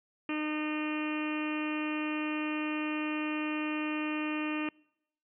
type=harmonic tone; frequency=305 Hz; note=D#4; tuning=34 cents flat; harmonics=1 / 2 / 3 / 4 / 5 / 6 / 7 / 8 / 9 / 10; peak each=-32 / -44 / -45 / -42 / -49 / -44 / -49 / -41 / -42 / -50 dBFS; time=0.29-4.69 s; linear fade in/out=2 ms; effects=noise-tail reverb RT60 0.8 s tail -26 dB re dry